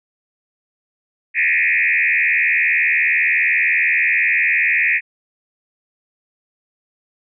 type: tone with frequency modulation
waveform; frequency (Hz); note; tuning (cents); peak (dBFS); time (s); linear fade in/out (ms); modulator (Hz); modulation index
sine; 2159; C#7; -46; -13; 1.34-5.01; 50; 80.4; 4.6
effects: none